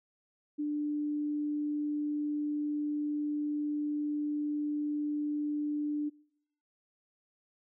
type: tone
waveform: sine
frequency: 296.3 Hz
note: D4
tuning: 15 cents sharp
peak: -30 dBFS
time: 0.58-6.1 s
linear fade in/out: 20 ms
effects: noise-tail reverb RT60 0.8 s tail -26 dB re dry